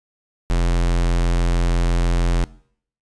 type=tone; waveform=square; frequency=43.08 Hz; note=F1; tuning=23 cents flat; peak=-16 dBFS; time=0.5-2.44 s; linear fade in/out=0 ms; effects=noise-tail reverb RT60 0.6 s tail -21 dB re dry + resampled to 22050 Hz